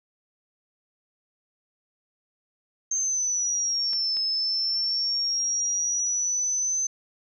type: exponential two-way sweep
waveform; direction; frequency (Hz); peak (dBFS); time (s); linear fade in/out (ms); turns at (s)
sine; down then up; 6360 to 5200 to 6180; -23; 2.91-6.87; 5; 4.21
type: clicks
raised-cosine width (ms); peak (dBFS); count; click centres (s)
0.2; -25; 2; 3.933 / 4.169
effects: none